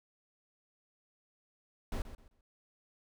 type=noise with echo; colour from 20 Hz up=brown; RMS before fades=-35 dBFS; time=1.92-2.02 s; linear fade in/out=2 ms; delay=130 ms; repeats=3; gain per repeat=-12 dB; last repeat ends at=2.41 s; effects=none